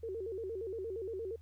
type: tone with vibrato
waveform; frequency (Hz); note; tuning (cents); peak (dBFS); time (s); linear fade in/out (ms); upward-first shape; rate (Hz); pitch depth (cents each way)
sine; 415.3; G#4; 0; -37; 0.03-1.36; 5; square; 8.6; 160
effects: added 80 Hz sine -52 dBFS peak until 1.41 s + pink hiss -74 dBFS RMS until 1.41 s